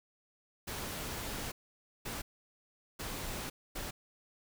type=noise bursts at uneven times; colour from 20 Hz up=pink; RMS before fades=-40 dBFS; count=4; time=0.67-1.52 / 2.05-2.22 / 2.99-3.5 / 3.75-3.91 s; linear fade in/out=10 ms; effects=none